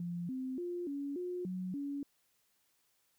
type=tone with pitch steps; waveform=sine; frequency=173.4 / 259.4 / 351.6 / 282.2 / 358.5 / 184.1 / 282.8 Hz; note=F3 / C4 / F4 / C#4 / F4 / F#3 / C#4; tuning=-12 / -15 / +12 / +31 / +45 / -8 / +35 cents; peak=-36 dBFS; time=0-2.03 s; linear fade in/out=2 ms; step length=290 ms; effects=white hiss -75 dBFS RMS until 3.18 s